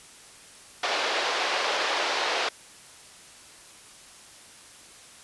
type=band-pass noise; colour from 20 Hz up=pink; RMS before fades=-27 dBFS; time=0.83-2.49 s; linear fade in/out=5 ms; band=470 to 5000 Hz; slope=24 dB/octave; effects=white hiss -49 dBFS RMS until 5.23 s + resampled to 24000 Hz